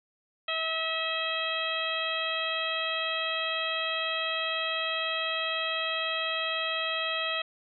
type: harmonic tone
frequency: 646 Hz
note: E5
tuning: 35 cents flat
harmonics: 1 / 2 / 3 / 4 / 5 / 6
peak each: -36 / -35 / -36 / -34 / -33 / -39 dBFS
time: 0.48-7.42 s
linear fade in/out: 5 ms
effects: none